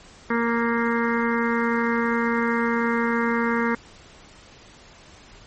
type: harmonic tone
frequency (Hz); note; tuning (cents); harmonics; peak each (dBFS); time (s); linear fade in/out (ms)
233.1; A#3; 0; 1 / 2 / 4 / 5 / 6 / 7 / 8 / 9; -23 / -26 / -29 / -30 / -31 / -31 / -32 / -33; 0.3-3.75; 5
effects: pink hiss -48 dBFS RMS until 5.46 s + MP3 32 kbps